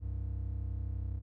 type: tone pair together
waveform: triangle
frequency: 64.6 / 96.79 Hz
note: C2 / G2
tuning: -21 / -21 cents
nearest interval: perfect fifth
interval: 700 cents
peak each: -34 / -36 dBFS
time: 0-1.22 s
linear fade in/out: 50 ms
effects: none